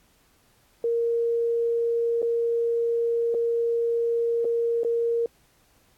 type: tone with dropouts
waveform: sine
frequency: 466.2 Hz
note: A#4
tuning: in tune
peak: -21 dBFS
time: 0.84-5.26 s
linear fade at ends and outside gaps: 2 ms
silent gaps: 2.219-2.227 / 3.343-3.347 / 4.446-4.451 / 4.834-4.847 s
effects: pink hiss -62 dBFS RMS until 5.97 s + AAC 64 kbps